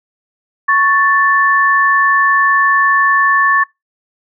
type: tone pair together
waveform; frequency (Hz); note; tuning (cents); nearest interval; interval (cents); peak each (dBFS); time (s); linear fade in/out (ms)
sine; 1108.7 / 1760; C#6 / A6; 0 / 0; minor sixth; 800; -11; 0.68-3.64; 10
effects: noise-tail reverb RT60 0.2 s tail -25 dB re dry